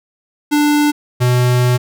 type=tone pair in turn; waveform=square; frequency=295.1 / 124.07 Hz; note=D4 / B2; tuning=+8 / +8 cents; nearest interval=octave + minor third; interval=1500 cents; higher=first; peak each=-11 dBFS; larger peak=neither; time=0.51-0.92 / 1.2-1.78 s; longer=second; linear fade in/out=20 ms; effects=none